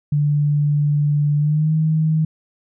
sine tone with pitch glide, 146.83 to 157.37 Hz, D3 to D#3, 0 to +20 cents, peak -14 dBFS, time 0.12-2.25 s, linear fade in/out 5 ms, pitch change +120 cents, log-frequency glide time 1.37-1.73 s, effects none

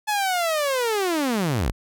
sawtooth linear sweep, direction down, 861 to 37.77 Hz, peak -17 dBFS, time 0.07-1.72 s, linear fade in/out 20 ms, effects none

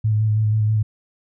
sine tone with vibrato, 107.9 Hz, A2, 33 cents flat, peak -15 dBFS, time 0.04-0.83 s, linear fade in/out 10 ms, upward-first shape square, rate 6.2 Hz, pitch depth 20 cents each way, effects none

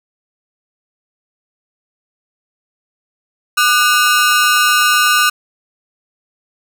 sawtooth ring-modulated tone, 1346 Hz, E6, 36 cents sharp, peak -3 dBFS, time 3.57-5.3 s, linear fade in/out 10 ms, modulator 136 Hz, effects none

